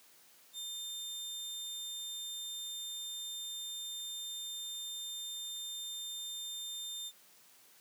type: tone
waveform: sawtooth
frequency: 3600 Hz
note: A7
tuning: 39 cents sharp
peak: -37 dBFS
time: 0.53-7.12 s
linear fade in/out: 50 ms
effects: white hiss -62 dBFS RMS until 7.8 s + high-pass 150 Hz 12 dB/octave